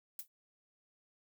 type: noise with exponential decay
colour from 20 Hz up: violet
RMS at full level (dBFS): -38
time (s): 0.19-0.28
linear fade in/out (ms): 1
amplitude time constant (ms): 18
effects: none